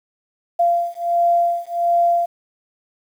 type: beating tone pair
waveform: sine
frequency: 689 / 690.4 Hz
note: F5 / F5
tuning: -24 / -20 cents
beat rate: 1.4 Hz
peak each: -18 dBFS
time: 0.59-2.26 s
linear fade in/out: 10 ms
effects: 8-bit